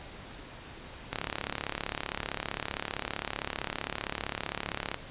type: click train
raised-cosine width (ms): 0.3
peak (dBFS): -15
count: 136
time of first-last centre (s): 1.13-4.944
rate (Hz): 35.4
effects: pink hiss -46 dBFS RMS until 5.1 s + resampled to 8000 Hz